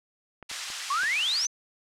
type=clicks; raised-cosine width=0.5 ms; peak=-28 dBFS; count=4; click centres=0.427 / 0.514 / 0.702 / 1.034 s
type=band-pass noise; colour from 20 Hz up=white; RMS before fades=-36 dBFS; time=0.49-1.46 s; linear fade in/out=10 ms; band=1300 to 6400 Hz; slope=12 dB/octave
type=exponential sweep; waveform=sine; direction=up; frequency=1060 to 6272 Hz; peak=-24 dBFS; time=0.9-1.47 s; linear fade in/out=5 ms
effects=low-pass 10000 Hz 12 dB/octave